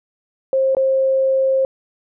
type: tone with dropouts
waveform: sine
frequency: 532 Hz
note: C5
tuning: 29 cents sharp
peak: -13 dBFS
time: 0.53-1.65 s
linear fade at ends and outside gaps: 1 ms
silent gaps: 0.749-0.768 s
effects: none